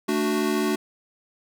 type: chord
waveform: square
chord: D major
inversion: second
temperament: equal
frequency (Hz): 220 / 293.7 / 370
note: A3 / D4 / F#4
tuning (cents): 0 / 0 / 0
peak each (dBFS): -27 / -27 / -26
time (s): 0.08-0.76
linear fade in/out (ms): 10
effects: none